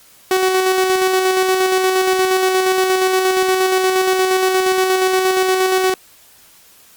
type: tone with tremolo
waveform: sawtooth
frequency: 374.8 Hz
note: F#4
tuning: 22 cents sharp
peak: -8 dBFS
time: 0.31-5.94 s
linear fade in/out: 2 ms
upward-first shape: square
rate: 8.5 Hz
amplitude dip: 30%
effects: white hiss -47 dBFS RMS until 6.96 s + Opus 48 kbps